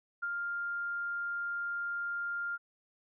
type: tone with ADSR envelope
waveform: sine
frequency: 1400 Hz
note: F6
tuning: 4 cents sharp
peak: -31 dBFS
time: 0.22-2.58 s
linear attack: 14 ms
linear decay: 39 ms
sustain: -2 dB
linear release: 33 ms
effects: none